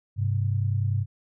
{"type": "tone pair together", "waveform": "sine", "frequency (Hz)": [100.61, 130.81], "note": ["G2", "C3"], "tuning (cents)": [46, 0], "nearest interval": "perfect fourth", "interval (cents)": 454, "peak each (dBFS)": [-23, -28], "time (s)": [0.16, 1.06], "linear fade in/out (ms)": 50, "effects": []}